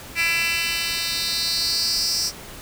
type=tone with high-pass filter sweep; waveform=10% pulse; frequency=334.7 Hz; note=E4; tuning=26 cents sharp; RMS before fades=-23 dBFS; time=0.15-2.32 s; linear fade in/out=50 ms; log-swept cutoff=2400 to 5600 Hz; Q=4.7; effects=pink hiss -39 dBFS RMS until 2.61 s